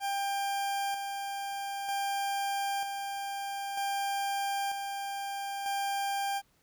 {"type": "tone with tremolo", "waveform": "40% pulse", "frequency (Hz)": 795, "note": "G5", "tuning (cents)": 24, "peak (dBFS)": -29, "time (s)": [0, 6.42], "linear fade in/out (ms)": 50, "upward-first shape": "square", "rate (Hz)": 0.53, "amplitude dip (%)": 40, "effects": ["pink hiss -69 dBFS RMS until 6.62 s"]}